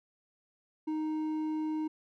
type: tone with hard clipping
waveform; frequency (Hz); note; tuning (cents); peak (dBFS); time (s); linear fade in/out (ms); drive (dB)
sine; 310.8; D#4; -2; -32; 0.87-1.88; 10; 5
effects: none